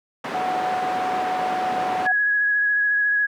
white band-pass noise, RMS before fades -29 dBFS, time 0.24-2.07 s, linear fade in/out 5 ms, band 220 to 1200 Hz, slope 12 dB/octave
sine tone, 740 Hz, F#5, in tune, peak -22 dBFS, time 0.34-2.12 s, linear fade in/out 5 ms
sine tone with vibrato, 1670 Hz, G#6, 9 cents sharp, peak -17 dBFS, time 2.05-3.27 s, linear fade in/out 20 ms, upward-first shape sine, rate 14 Hz, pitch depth 15 cents each way
effects none

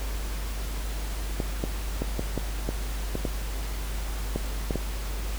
clicks, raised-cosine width 2 ms, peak -14 dBFS, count 11, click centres 1.402 / 1.639 / 2.02 / 2.194 / 2.377 / 2.69 / 3.154 / 3.252 / 4.36 / 4.708 / 4.757 s, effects added 50 Hz sine -29 dBFS peak until 5.38 s + pink hiss -39 dBFS RMS until 5.38 s

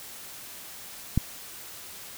click, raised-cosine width 5 ms, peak -9 dBFS, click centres 1.176 s, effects white hiss -43 dBFS RMS until 2.17 s

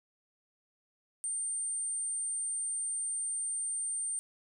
sine tone, 8870 Hz, C#9, in tune, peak -32 dBFS, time 1.24-4.19 s, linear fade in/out 0 ms, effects none

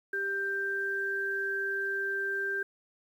sine tone pair together, 393.5 / 1575.1 Hz, G4 / G6, +7 / +8 cents, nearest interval 2 octaves, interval 2401 cents, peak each -36 / -30 dBFS, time 0.13-2.63 s, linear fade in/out 5 ms, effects 10-bit

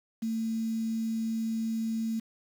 sine tone with quantisation, 224.3 Hz, A3, 34 cents sharp, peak -28 dBFS, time 0.22-2.2 s, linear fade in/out 10 ms, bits 8, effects none

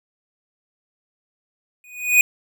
square tone with exponential growth, 2477 Hz, D#7, 8 cents flat, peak -8 dBFS, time 1.84-2.21 s, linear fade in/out 1 ms, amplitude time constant 80 ms, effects none

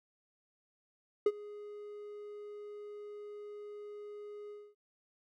triangle tone with ADSR envelope, 415.3 Hz, G#4, in tune, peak -20 dBFS, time 1.26-4.75 s, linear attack 4 ms, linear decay 46 ms, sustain -22 dB, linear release 250 ms, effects none

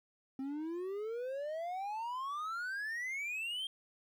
triangle exponential sweep, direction up, 261.6 to 3222 Hz, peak -35 dBFS, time 0.39-3.67 s, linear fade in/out 2 ms, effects 12-bit

